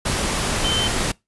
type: tone in noise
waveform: sine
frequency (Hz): 3083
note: G7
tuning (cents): -29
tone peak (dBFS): -20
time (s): 0.64-0.88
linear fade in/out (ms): 10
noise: pink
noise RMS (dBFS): -22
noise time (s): 0.05-1.12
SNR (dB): -1
effects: noise-tail reverb RT60 0.2 s tail -24 dB re dry + resampled to 24000 Hz